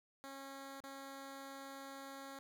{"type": "tone with dropouts", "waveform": "10% pulse", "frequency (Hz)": 273, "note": "C#4", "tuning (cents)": -26, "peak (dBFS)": -40, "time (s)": [0.24, 2.39], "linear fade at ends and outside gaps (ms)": 0, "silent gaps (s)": [0.804, 0.838], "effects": []}